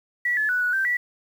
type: tone with pitch steps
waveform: sine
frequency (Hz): 1943 / 1722 / 1481 / 1469 / 1562 / 1951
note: B6 / A6 / F#6 / F#6 / G6 / B6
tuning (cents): -29 / -38 / +1 / -13 / -7 / -22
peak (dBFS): -20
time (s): 0.25-0.97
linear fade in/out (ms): 5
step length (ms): 120
effects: 8-bit